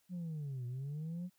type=linear two-way sweep; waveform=sine; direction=down then up; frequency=184.2 to 120 to 184.2 Hz; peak=-36 dBFS; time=0.09-1.3 s; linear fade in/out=50 ms; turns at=0.66 s; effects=tanh soft clip ceiling -37 dBFS + white hiss -75 dBFS RMS until 1.38 s